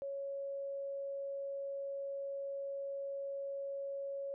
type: tone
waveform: sine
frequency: 554.4 Hz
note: C#5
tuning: in tune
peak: -38 dBFS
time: 0.02-4.34 s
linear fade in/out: 0 ms
effects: none